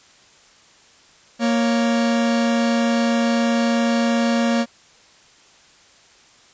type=tone pair together; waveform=45% pulse; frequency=233.1 / 554 Hz; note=A#3 / C#5; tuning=0 / -1 cents; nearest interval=octave + minor third; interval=1499 cents; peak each=-17 / -24 dBFS; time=1.39-4.66 s; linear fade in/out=50 ms; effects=white hiss -51 dBFS RMS until 6.53 s + resampled to 16000 Hz